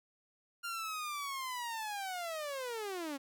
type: linear sweep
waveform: sawtooth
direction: down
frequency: 1405 to 266.1 Hz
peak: -34 dBFS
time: 0.63-3.18 s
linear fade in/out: 20 ms
effects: none